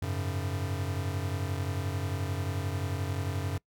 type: chord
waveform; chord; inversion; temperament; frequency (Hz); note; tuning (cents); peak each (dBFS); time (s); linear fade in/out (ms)
square; F# suspended second; none; equal; 92.5 / 103.83 / 138.59; F#2 / G#2 / C#3; 0 / 0 / 0; -33 / -38 / -37; 0.02-3.58; 5
effects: noise-tail reverb RT60 0.1 s tail -23 dB re dry